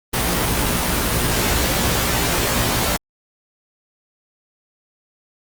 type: noise with comb filter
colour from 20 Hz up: pink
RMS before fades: -19 dBFS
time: 0.13-2.97 s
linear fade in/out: 10 ms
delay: 17 ms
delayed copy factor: +1
effects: Opus 24 kbps